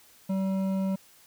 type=tone with hard clipping; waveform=triangle; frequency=191.8 Hz; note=G3; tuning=37 cents flat; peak=-27 dBFS; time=0.29-0.96 s; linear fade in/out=10 ms; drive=13 dB; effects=white hiss -57 dBFS RMS until 1.26 s

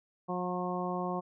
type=harmonic tone; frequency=180 Hz; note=F#3; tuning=47 cents flat; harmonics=1 / 2 / 3 / 4 / 5 / 6; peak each=-36 / -38 / -40 / -38 / -41 / -39 dBFS; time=0.28-1.21 s; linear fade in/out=20 ms; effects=none

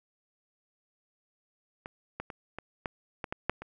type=clicks; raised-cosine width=0.5 ms; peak=-24 / -20 / -25 / -23 / -17 / -19 / -18 / -11 / -26 dBFS; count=9; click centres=1.859 / 2.2 / 2.302 / 2.586 / 2.858 / 3.242 / 3.325 / 3.496 / 3.62 s; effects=none

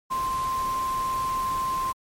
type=tone in noise; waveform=sine; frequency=1046.5 Hz; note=C6; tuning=in tune; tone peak=-24 dBFS; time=0.1-1.93 s; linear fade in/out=20 ms; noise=pink; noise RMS=-38 dBFS; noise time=0.1-1.93 s; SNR=+11 dB; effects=MP3 64 kbps

